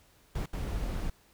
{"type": "noise bursts at uneven times", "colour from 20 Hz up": "brown", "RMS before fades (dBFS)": -33, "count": 2, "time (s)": [[0.35, 0.46], [0.53, 1.1]], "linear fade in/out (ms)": 5, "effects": ["pink hiss -63 dBFS RMS until 1.33 s"]}